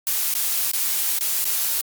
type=noise with dropouts; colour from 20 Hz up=blue; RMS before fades=-22 dBFS; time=0.07-1.81 s; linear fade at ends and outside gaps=0 ms; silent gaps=0.339-0.351 / 0.715-0.734 / 1.187-1.209 / 1.443-1.453 s; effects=Opus 48 kbps